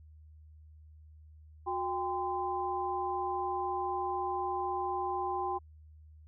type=tone cluster; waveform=sine; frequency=364.5 / 795 / 1029 Hz; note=F#4 / G5 / C6; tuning=-26 / +24 / -29 cents; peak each=-37 / -34 / -36 dBFS; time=1.66-5.59 s; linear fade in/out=20 ms; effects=added 77 Hz sine -52 dBFS peak until 6.27 s